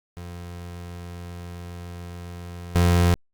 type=tone with level steps; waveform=30% pulse; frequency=87.31 Hz; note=F2; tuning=in tune; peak=-32 / -13 dBFS; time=0.17-3.14 s; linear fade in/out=0 ms; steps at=2.75 s; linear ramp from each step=5 ms; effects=Opus 48 kbps